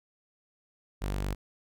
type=tone; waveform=sawtooth; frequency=48.94 Hz; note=G1; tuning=2 cents flat; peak=-26 dBFS; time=1.01-1.35 s; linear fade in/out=20 ms; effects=none